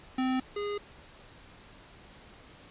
square tone pair in turn, 258.7 / 410.7 Hz, C4 / G#4, -19 / -19 cents, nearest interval minor sixth, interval 800 cents, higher second, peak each -27 / -32 dBFS, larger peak first, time 0.18-0.4 / 0.56-0.78 s, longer neither, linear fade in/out 5 ms, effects pink hiss -53 dBFS RMS until 2.7 s + resampled to 8000 Hz

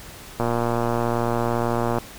click train, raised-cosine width 1 ms, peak -9 dBFS, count 188, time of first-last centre 0.4-1.985 s, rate 118 Hz, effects pink hiss -41 dBFS RMS until 2.18 s

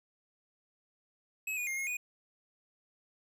square tone with pitch steps, 2568 / 2454 / 2125 / 2158 / 2469 Hz, E7 / D#7 / C7 / C#7 / D#7, -46 / -25 / +26 / -47 / -14 cents, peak -34 dBFS, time 1.47-1.97 s, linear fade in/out 5 ms, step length 100 ms, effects none

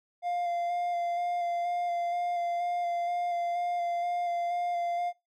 triangle tone with vibrato, 698.5 Hz, F5, in tune, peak -26 dBFS, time 0.22-5.13 s, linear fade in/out 50 ms, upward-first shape square, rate 2.1 Hz, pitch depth 13 cents each way, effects noise-tail reverb RT60 0.2 s tail -21 dB re dry

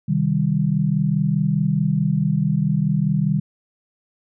sine chord, C minor, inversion none, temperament equal, 130.81 / 155.56 / 196 Hz, C3 / Eb3 / G3, 0 / 0 / 0 cents, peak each -24 / -19 / -21 dBFS, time 0.08-3.4 s, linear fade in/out 10 ms, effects none

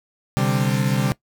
40% pulse chord, C suspended second, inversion none, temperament equal, 130.81 / 146.83 / 196 Hz, C3 / D3 / G3, 0 / 0 / 0 cents, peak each -20 / -22 / -22 dBFS, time 0.37-1.12 s, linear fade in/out 0 ms, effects noise-tail reverb RT60 0.1 s tail -18 dB re dry

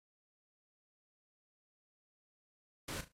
pink noise with echo, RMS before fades -41 dBFS, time 2.88-3.01 s, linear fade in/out 5 ms, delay 37 ms, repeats 3, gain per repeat -11 dB, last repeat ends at 3.121 s, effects low-pass 12000 Hz 12 dB/octave + MP3 64 kbps

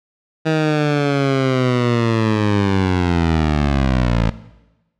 15% pulse linear sweep, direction down, 159.6 to 53.9 Hz, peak -8 dBFS, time 0.45-4.31 s, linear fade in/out 20 ms, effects noise-tail reverb RT60 1.0 s tail -17 dB re dry + low-pass 4000 Hz 12 dB/octave

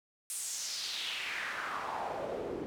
pink noise with band-pass filter sweep, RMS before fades -38 dBFS, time 0.3-2.66 s, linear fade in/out 0 ms, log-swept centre 9700 to 320 Hz, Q 2.9, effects none

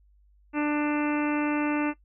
harmonic tone, 296.5 Hz, D4, 17 cents sharp, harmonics 1 / 2 / 3 / 4 / 5 / 6 / 7 / 8 / 9, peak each -24 / -35 / -34 / -37 / -37 / -42 / -40 / -41 / -38 dBFS, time 0.53-1.94 s, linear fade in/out 50 ms, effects noise-tail reverb RT60 0.1 s tail -20 dB re dry + added 50 Hz sine -57 dBFS peak until 2.04 s

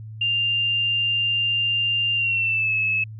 sine tone with pitch glide, 2794 to 2592 Hz, F7 to E7, 0 to -30 cents, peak -19 dBFS, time 0.21-3.04 s, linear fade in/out 5 ms, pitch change -130 cents, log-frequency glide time 2.15-2.73 s, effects added 109 Hz sine -34 dBFS peak until 3.19 s

